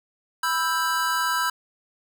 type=chord; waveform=square; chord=E minor; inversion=second; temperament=just; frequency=988.9 / 1318.5 / 1582.2 Hz; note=B5 / E6 / G6; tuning=+2 / 0 / +16 cents; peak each=-27 dBFS; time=0.43-1.5 s; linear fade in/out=5 ms; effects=none